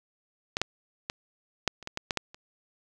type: clicks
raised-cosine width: 0.2 ms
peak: -11 / -7 / -14 / -6 / -27 / -18 / -14 / -10 / -9 / -28 dBFS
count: 10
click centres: 0.569 / 0.616 / 1.099 / 1.677 / 1.827 / 1.874 / 1.974 / 2.108 / 2.173 / 2.345 s
effects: none